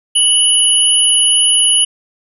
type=tone pair together; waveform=sine; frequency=2960 / 10361 Hz; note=F#7 / E9; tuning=0 / -31 cents; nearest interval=octave + minor seventh; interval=2169 cents; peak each=-11 dBFS; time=0.15-1.85 s; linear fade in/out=10 ms; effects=none